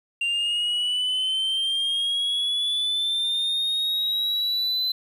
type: linear sweep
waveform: sine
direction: up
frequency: 2772 to 4046 Hz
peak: -19 dBFS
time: 0.21-4.92 s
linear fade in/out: 5 ms
effects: tanh soft clip ceiling -21 dBFS + 9-bit